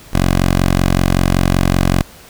10% pulse tone, 45.27 Hz, F#1, 37 cents flat, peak -3 dBFS, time 0.13-2.03 s, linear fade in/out 10 ms, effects pink hiss -40 dBFS RMS until 2.29 s

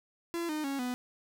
45% pulse tone with pitch steps, 339.6 / 306.1 / 275.8 / 248.6 Hz, F4 / D#4 / C#4 / B3, -48 / -28 / -9 / +12 cents, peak -32 dBFS, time 0.34-0.94 s, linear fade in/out 0 ms, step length 150 ms, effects none

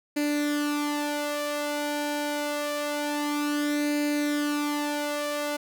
sawtooth tone with flanger, 293.7 Hz, D4, in tune, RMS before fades -28 dBFS, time 0.16-5.57 s, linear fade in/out 10 ms, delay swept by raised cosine 0.44 to 2.14 ms, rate 0.26 Hz, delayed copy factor +0.65, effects none

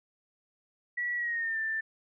sine tone with pitch glide, 1938 to 1777.2 Hz, B6 to A6, -33 to +17 cents, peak -29 dBFS, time 0.97-1.81 s, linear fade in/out 10 ms, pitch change -150 cents, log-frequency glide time 1.16-1.59 s, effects none

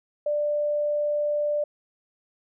sine tone, 591 Hz, D5, 11 cents sharp, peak -22 dBFS, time 0.26-1.64 s, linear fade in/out 5 ms, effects none

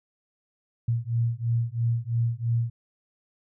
sine beating tone pair, 115.4 / 118.4 Hz, A#2 / A#2, -17 / +27 cents, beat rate 3 Hz, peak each -26 dBFS, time 0.88-2.7 s, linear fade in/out 5 ms, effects none

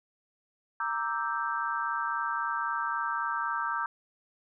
sine chord, E half-diminished seventh, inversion second, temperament equal, 932.3 / 1174.7 / 1318.5 / 1568 Hz, Bb5 / D6 / E6 / G6, 0 / 0 / 0 / 0 cents, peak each -34 dBFS, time 0.8-3.86 s, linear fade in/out 2 ms, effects none

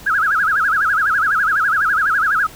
sine tone with vibrato, 1450 Hz, F#6, 35 cents flat, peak -13 dBFS, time 0.06-2.47 s, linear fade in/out 10 ms, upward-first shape sine, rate 12 Hz, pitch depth 240 cents each way, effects pink hiss -39 dBFS RMS until 2.55 s

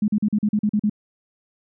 sine tone bursts, 210 Hz, G#3, 19 cents sharp, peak -16 dBFS, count 9, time 0.02-0.897 s, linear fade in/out 5 ms, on 61 ms, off 41 ms, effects none

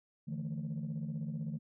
sine chord, D suspended second, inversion none, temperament equal with one note detuned, 149.14 / 164.81 / 220 Hz, D3 / E3 / A3, +27 / 0 / 0 cents, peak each -38 / -39 / -40 dBFS, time 0.27-1.59 s, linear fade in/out 20 ms, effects tanh soft clip ceiling -31 dBFS

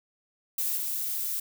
violet noise with level steps, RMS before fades -29 / -31 dBFS, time 0.58-1.4 s, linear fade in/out 5 ms, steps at 0.77 s, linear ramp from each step 5 ms, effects none

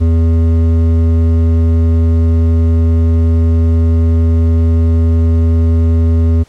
sine tone with hard clipping, 82.3 Hz, E2, 2 cents flat, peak -9 dBFS, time 0-6.44 s, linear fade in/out 20 ms, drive 10 dB, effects pink hiss -47 dBFS RMS until 6.48 s + low-pass 9000 Hz 12 dB/octave

